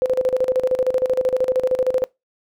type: tone with tremolo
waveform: sine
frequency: 512 Hz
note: C5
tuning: 38 cents flat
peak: -14 dBFS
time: 0.02-2.04 s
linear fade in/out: 0 ms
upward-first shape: square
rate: 13 Hz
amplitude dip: 80%
effects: noise-tail reverb RT60 0.2 s tail -23 dB re dry